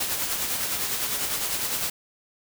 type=noise with tremolo; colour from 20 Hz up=white; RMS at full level=-26 dBFS; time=0-1.9 s; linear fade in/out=5 ms; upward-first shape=sine; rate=9.9 Hz; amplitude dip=40%; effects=none